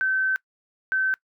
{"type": "tone pair in turn", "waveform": "sine", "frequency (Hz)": [1538, 1538], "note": ["G6", "G6"], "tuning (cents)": [-33, -33], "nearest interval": "unison", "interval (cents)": 0, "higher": "neither", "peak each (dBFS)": -20, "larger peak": "neither", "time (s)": [[0.01, 0.36], [0.92, 1.14]], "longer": "first", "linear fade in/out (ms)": 0, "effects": ["noise-tail reverb RT60 0.1 s tail -23 dB re dry"]}